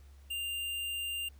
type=tone; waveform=square; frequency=2794 Hz; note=F7; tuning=in tune; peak=-35 dBFS; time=0.3-1.29 s; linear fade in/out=10 ms; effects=added 69 Hz sine -52 dBFS peak until 1.39 s + pink hiss -67 dBFS RMS until 1.39 s